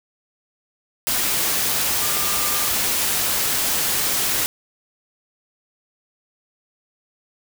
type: tone in noise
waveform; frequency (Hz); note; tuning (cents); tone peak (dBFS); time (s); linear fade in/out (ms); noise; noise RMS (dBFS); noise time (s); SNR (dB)
sine; 1199; D6; +36; -31; 2.02-2.68; 0; white; -21; 1.07-4.46; -13
effects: none